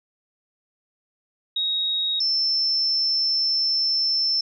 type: tone pair in turn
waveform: sine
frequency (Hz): 3777 / 5325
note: A#7 / E8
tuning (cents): +22 / +17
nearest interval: tritone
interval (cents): 595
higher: second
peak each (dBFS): -21 / -19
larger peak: second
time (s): 1.56-2.2 / 2.2-4.41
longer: second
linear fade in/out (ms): 5
effects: none